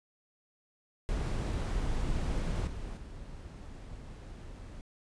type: noise with level steps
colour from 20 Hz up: brown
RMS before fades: -32 / -40 / -45 dBFS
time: 1.09-4.81 s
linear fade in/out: 0 ms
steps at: 2.67 / 2.97 s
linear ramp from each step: 2 ms
effects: resampled to 22050 Hz